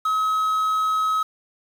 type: tone with quantisation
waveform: triangle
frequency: 1279 Hz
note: D#6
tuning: 47 cents sharp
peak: -17 dBFS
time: 0.05-1.23 s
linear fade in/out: 5 ms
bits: 7
effects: none